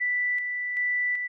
sine tone with tremolo, 1975.5 Hz, B6, in tune, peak -23 dBFS, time 0-1.28 s, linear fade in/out 20 ms, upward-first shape square, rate 1.3 Hz, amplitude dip 40%, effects none

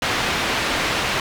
white low-pass noise, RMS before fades -22 dBFS, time 0.02-1.2 s, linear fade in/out 2 ms, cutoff 2900 Hz, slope 12 dB/octave, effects none

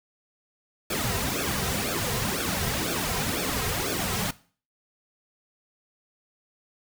pink noise with flanger, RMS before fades -28 dBFS, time 0.9-4.31 s, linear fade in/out 5 ms, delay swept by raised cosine 0.99 to 3.49 ms, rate 2 Hz, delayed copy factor -0.85, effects noise-tail reverb RT60 0.4 s tail -18 dB re dry

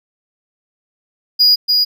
triangle tone with echo, 4895 Hz, D#8, 29 cents flat, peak -6 dBFS, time 1.39-1.56 s, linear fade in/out 20 ms, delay 290 ms, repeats 1, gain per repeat -3 dB, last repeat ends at 1.85 s, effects none

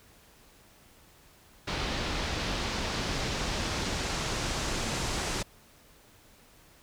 pink noise with low-pass filter sweep, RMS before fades -32 dBFS, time 1.67-5.43 s, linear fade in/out 10 ms, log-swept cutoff 4200 to 7500 Hz, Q 1.2, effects pink hiss -58 dBFS RMS until 6.82 s

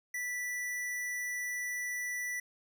square tone, 1969 Hz, B6, 6 cents flat, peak -35 dBFS, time 0.14-2.4 s, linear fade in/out 5 ms, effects none

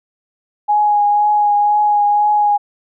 sine tone with vibrato, 830.6 Hz, G#5, in tune, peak -10 dBFS, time 0.68-2.58 s, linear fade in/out 20 ms, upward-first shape triangle, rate 2 Hz, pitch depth 19 cents each way, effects none

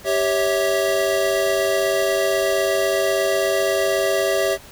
square chord, C# diminished, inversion second, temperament equal with one note detuned, 392 / 554.4 / 650.6 Hz, G4 / C#5 / E5, 0 / 0 / -23 cents, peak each -23 / -23 / -22 dBFS, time 0.04-4.58 s, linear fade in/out 50 ms, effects pink hiss -43 dBFS RMS until 4.71 s

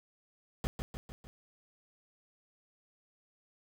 brown noise with echo, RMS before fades -32 dBFS, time 0.64-0.67 s, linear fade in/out 0 ms, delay 150 ms, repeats 4, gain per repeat -5 dB, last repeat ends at 1.27 s, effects none

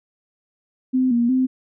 sine tone with pitch steps, 257.4 / 236.9 / 258.4 Hz, C4 / A#3 / C4, -28 / +28 / -21 cents, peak -15 dBFS, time 0.93-1.47 s, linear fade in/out 20 ms, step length 180 ms, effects none

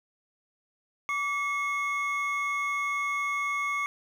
triangle tone pair together, 1153 / 2177 Hz, D6 / C#7, -32 / -32 cents, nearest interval major seventh, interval 1100 cents, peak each -28 dBFS, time 1.09-3.86 s, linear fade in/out 0 ms, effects none

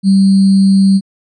sine tone with sample-and-hold, 194.1 Hz, G3, 17 cents flat, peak -5 dBFS, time 0.03-1.01 s, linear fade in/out 50 ms, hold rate 4410 Hz, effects resampled to 24000 Hz

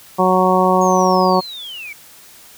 harmonic tone, 185 Hz, F#3, in tune, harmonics 1 / 2 / 3 / 4 / 5 / 6, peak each -18 / -18 / -18 / -18 / -18 / -18 dBFS, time 0.18-1.41 s, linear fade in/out 20 ms
sine linear sweep, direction down, 6645 to 2212 Hz, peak -28 dBFS, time 0.81-1.93 s, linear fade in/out 5 ms
effects white hiss -43 dBFS RMS until 2.57 s

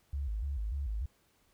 sine tone with vibrato, 60.9 Hz, B1, 24 cents flat, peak -32 dBFS, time 0.13-1.06 s, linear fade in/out 5 ms, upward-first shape square, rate 3.4 Hz, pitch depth 240 cents each way, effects pink hiss -70 dBFS RMS until 1.53 s

